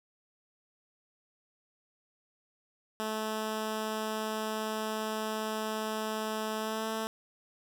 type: tone with pitch glide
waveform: 10% pulse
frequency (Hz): 217.4 to 221.2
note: A3 to A3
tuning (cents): -21 to +9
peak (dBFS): -24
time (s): 3-7.07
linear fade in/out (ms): 0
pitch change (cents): +30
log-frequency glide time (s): 6.58-6.87
effects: none